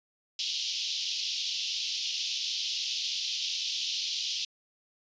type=band-pass noise; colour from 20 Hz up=pink; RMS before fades=-33 dBFS; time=0.39-4.45 s; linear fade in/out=2 ms; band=2900 to 5800 Hz; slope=48 dB/octave; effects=resampled to 16000 Hz